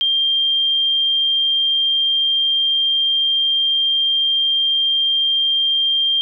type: tone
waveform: sine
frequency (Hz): 3187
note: G7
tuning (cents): +28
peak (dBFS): -14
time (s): 0.01-6.21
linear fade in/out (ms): 0
effects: none